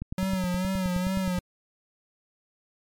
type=click train; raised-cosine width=5 ms; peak=-20 dBFS; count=14; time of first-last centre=0.02-1.383 s; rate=9.54 Hz
type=tone with vibrato; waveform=square; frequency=185 Hz; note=F#3; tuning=in tune; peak=-26 dBFS; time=0.18-1.39 s; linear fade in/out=2 ms; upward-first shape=sine; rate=2.3 Hz; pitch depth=58 cents each way
effects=MP3 96 kbps